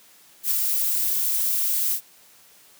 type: noise with ADSR envelope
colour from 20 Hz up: violet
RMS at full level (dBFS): -20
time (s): 0.43-2.01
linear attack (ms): 79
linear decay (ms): 9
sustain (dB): -3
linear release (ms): 80
effects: white hiss -53 dBFS RMS until 2.79 s + high-pass 100 Hz 12 dB/octave